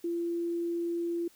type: tone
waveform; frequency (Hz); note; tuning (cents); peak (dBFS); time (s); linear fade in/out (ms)
sine; 341.1; F4; -41; -29; 0.04-1.28; 5
effects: white hiss -61 dBFS RMS until 1.35 s